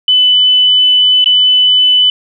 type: tone with dropouts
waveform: sine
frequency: 3001 Hz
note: F#7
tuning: 24 cents sharp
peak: -5 dBFS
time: 0.08-2.1 s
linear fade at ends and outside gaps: 2 ms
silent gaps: 1.243-1.259 s
effects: none